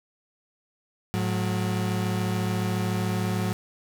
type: tone pair together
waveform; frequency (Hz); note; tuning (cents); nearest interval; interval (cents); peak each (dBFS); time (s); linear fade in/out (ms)
35% pulse; 108.1 / 182.43; A2 / F#3; -30 / -24; major sixth; 906; -25 / -26; 1.14-3.53; 0
effects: none